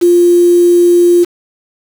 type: tone with quantisation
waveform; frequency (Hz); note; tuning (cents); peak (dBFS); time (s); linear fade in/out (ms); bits
sine; 349.2; F4; 0; -4; 0.01-1.25; 20; 4
effects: none